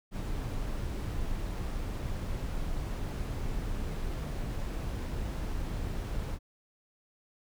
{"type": "noise", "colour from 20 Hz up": "brown", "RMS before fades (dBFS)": -34, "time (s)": [0.11, 6.39], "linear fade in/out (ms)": 50, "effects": []}